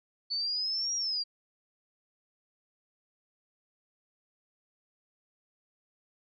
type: exponential two-way sweep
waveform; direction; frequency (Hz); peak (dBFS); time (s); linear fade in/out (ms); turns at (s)
sine; up then down; 4453 to 5720 to 4699; -29; 0.3-1.24; 20; 0.95
effects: none